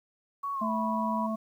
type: tone with pitch glide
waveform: sine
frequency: 1118 to 978.9 Hz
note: C#6 to B5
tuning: +14 to -16 cents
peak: -30 dBFS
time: 0.43-1.27 s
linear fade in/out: 10 ms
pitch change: -230 cents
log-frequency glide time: 0.54-0.71 s
type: harmonic tone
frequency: 220 Hz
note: A3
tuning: in tune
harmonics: 1 / 3 / 5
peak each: -30 / -35 / -37 dBFS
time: 0.61-1.36 s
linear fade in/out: 10 ms
effects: 10-bit